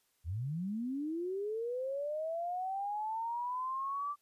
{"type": "linear sweep", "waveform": "sine", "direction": "up", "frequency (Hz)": [73.42, 1174.7], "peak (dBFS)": -34, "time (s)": [0.24, 4.16], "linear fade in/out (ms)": 50, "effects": ["white hiss -75 dBFS RMS until 4.21 s", "resampled to 32000 Hz"]}